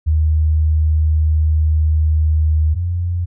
sine tone pair in turn, 77.78 / 87.53 Hz, D#2 / F2, 0 / +4 cents, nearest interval major second, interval 204 cents, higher second, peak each -11 / -16 dBFS, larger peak first, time 0.06-2.75 / 2.75-3.26 s, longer first, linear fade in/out 20 ms, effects none

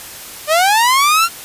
sawtooth linear sweep, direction up, 589 to 1398 Hz, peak -6 dBFS, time 0.47-1.29 s, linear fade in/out 50 ms, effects white hiss -32 dBFS RMS until 1.44 s + resampled to 32000 Hz

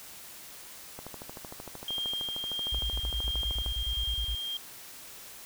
click train, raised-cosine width 1 ms, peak -27 dBFS, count 36, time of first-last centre 0.99-3.662 s, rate 13.1 Hz
sine tone with tremolo, 3207 Hz, G7, 39 cents sharp, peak -30 dBFS, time 1.88-4.57 s, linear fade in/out 2 ms, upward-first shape sine, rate 1.5 Hz, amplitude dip 30%
sine tone bursts, 56.7 Hz, A#1, 47 cents flat, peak -30 dBFS, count 16, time 2.72-4.351 s, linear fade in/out 5 ms, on 71 ms, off 33 ms
effects white hiss -47 dBFS RMS until 5.45 s

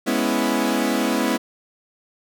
sawtooth chord, C# minor seventh, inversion second, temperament equal, 207.7 / 246.9 / 277.2 / 329.6 Hz, G#3 / B3 / C#4 / E4, 0 / 0 / 0 / 0 cents, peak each -22 / -19 / -21 / -21 dBFS, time 0.06-1.38 s, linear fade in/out 20 ms, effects none

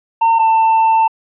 triangle tone pair in turn, 910 / 893.3 Hz, A#5 / A5, -42 / +26 cents, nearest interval unison, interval 32 cents, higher first, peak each -7 dBFS, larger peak neither, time 0.21-0.39 / 0.39-1.08 s, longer second, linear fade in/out 10 ms, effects resampled to 8000 Hz

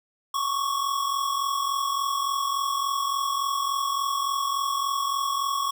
square tone pair together, 1099.5 / 1143 Hz, C#6 / D6, -14 / -47 cents, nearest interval minor second, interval 67 cents, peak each -26 / -31 dBFS, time 0.34-5.71 s, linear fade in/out 5 ms, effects none

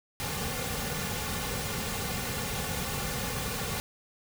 pink noise with comb filter, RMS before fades -33 dBFS, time 0.2-3.8 s, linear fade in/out 0 ms, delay 3.1 ms, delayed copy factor -0.7, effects none

